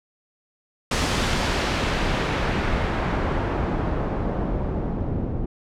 pink noise with low-pass filter sweep, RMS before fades -24 dBFS, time 0.91-5.46 s, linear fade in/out 5 ms, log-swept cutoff 6900 to 370 Hz, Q 0.71, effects none

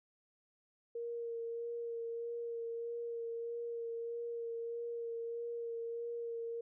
sine tone with vibrato, 466.2 Hz, A#4, in tune, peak -38 dBFS, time 0.95-6.61 s, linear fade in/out 5 ms, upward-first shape sine, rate 1.6 Hz, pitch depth 16 cents each way, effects none

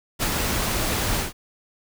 pink noise with ADSR envelope, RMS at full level -22 dBFS, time 0.19-1.33 s, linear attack 34 ms, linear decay 61 ms, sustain -2 dB, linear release 130 ms, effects none

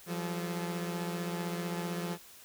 sawtooth tone cluster, 172.6 / 188.2 / 430.2 Hz, F3 / F#3 / A4, -20 / +30 / -39 cents, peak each -31 / -38 / -39 dBFS, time 0.06-2.18 s, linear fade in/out 50 ms, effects white hiss -54 dBFS RMS until 2.44 s

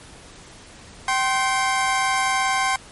25% pulse tone pair together, 772.2 / 1053 Hz, G5 / C6, -26 / +11 cents, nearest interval perfect fourth, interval 537 cents, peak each -18 dBFS, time 1.08-2.76 s, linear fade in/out 2 ms, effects pink hiss -44 dBFS RMS until 2.91 s + MP3 48 kbps

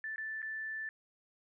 sine tone with dropouts, 1760 Hz, A6, in tune, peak -37 dBFS, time 0.04-0.89 s, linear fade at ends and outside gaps 1 ms, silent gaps 0.16-0.181 / 0.419-0.427 s, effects none

